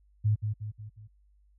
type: tone with echo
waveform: sine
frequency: 106.5 Hz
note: G#2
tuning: 44 cents sharp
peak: -21 dBFS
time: 0.24-0.36 s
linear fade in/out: 20 ms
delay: 180 ms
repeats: 4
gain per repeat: -6 dB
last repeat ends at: 1.08 s
effects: added 50 Hz sine -60 dBFS peak until 1.58 s